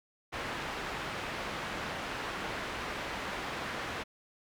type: low-pass noise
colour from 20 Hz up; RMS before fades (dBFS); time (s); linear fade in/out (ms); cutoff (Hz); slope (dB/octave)
white; -38; 0.32-4.04; 20; 2000; 12
effects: none